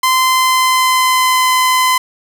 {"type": "tone with pitch glide", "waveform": "sawtooth", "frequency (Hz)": [1034, 1022.1], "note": ["C6", "C6"], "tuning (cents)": [-21, -41], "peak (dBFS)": -6, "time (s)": [0.03, 1.98], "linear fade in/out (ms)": 5, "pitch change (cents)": -20, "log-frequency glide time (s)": [0.29, 1.51], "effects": []}